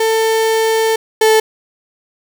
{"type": "tone pair in turn", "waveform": "35% pulse", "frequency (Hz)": [445.4, 438.5], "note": ["A4", "A4"], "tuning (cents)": [21, -6], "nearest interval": "unison", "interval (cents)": 27, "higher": "first", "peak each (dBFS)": [-10, -6], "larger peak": "second", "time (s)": [[0, 0.96], [1.21, 1.4]], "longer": "first", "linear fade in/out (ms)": 5, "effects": []}